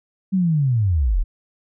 sine linear sweep, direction down, 196 to 30.63 Hz, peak -15 dBFS, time 0.32-1.24 s, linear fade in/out 20 ms, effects none

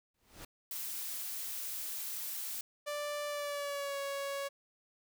pink noise with exponential growth, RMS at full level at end -44 dBFS, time 0.14-0.45 s, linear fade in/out 5 ms, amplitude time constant 66 ms
blue noise, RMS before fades -40 dBFS, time 0.71-2.61 s, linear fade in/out 2 ms
sawtooth tone with pitch glide, 587.3 to 557.5 Hz, D5 to C#5, 0 to +10 cents, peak -32 dBFS, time 2.86-4.49 s, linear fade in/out 20 ms, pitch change -90 cents, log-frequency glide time 3.27-3.99 s
effects none

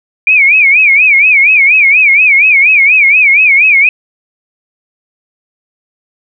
sine tone with vibrato, 2349 Hz, D7, in tune, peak -3 dBFS, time 0.27-3.89 s, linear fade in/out 2 ms, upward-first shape sine, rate 4.2 Hz, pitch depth 160 cents each way, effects none

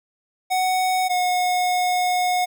square tone pair in turn, 743 / 725.6 Hz, F#5 / F#5, +7 / -34 cents, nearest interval unison, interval 41 cents, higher first, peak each -19 dBFS, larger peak neither, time 0.5-1.09 / 1.09-2.46 s, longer second, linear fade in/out 20 ms, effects none

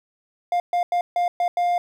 triangle tone bursts at uneven times, 704 Hz, F5, 14 cents sharp, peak -16 dBFS, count 6, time 0.52-0.6 / 0.73-0.83 / 0.92-1.01 / 1.16-1.28 / 1.4-1.48 / 1.57-1.78 s, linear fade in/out 2 ms, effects 9-bit

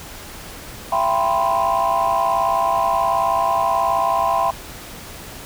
sine chord, C major seventh, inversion first, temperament equal with one note detuned, 673.1 / 784 / 987.8 / 1046.5 Hz, E5 / G5 / B5 / C6, +36 / 0 / 0 / 0 cents, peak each -20 dBFS, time 0.92-4.51 s, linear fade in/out 5 ms, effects tanh soft clip ceiling -10 dBFS + pink hiss -36 dBFS RMS until 5.45 s

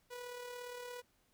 sawtooth tone with amplitude modulation, 490.2 Hz, B4, 13 cents flat, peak -39 dBFS, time 0.1-1.02 s, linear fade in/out 20 ms, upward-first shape sine, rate 37.3 Hz, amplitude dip 40%, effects pink hiss -74 dBFS RMS until 1.33 s

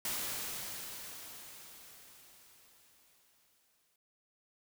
white noise with exponential decay, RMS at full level -36 dBFS, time 0.05-3.96 s, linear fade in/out 2 ms, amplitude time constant 850 ms, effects none

